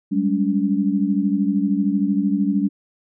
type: tone cluster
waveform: sine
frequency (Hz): 193.3 / 206.3 / 284.9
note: G3 / G#3 / C#4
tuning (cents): -24 / -11 / +48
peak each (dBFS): -21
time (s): 0.11-2.69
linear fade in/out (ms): 20
effects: none